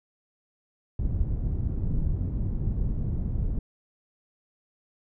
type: low-pass noise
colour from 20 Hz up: pink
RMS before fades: -27 dBFS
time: 0.99-3.59 s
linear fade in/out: 2 ms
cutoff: 150 Hz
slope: 12 dB/octave
effects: none